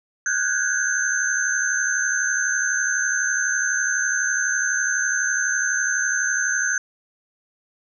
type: tone cluster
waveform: sine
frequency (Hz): 1460 / 1532 / 1652 / 6260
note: F#6 / G6 / G#6 / G8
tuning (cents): -24 / -40 / -10 / -3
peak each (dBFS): -25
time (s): 0.26-6.78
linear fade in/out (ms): 2
effects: none